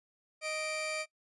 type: tone pair together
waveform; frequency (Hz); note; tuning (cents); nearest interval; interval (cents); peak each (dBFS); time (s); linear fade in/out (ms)
sawtooth; 622.2 / 2349; D#5 / D7; 0 / 0; octave + major seventh; 2300; -33 / -34; 0.41-1.06; 50
effects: noise-tail reverb RT60 0.1 s tail -20 dB re dry + resampled to 24000 Hz